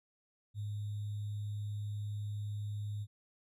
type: tone with sample-and-hold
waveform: sine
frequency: 103.9 Hz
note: G#2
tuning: 1 cent sharp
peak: -36 dBFS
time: 0.54-3.07 s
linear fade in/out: 50 ms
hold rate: 3675 Hz
effects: resampled to 32000 Hz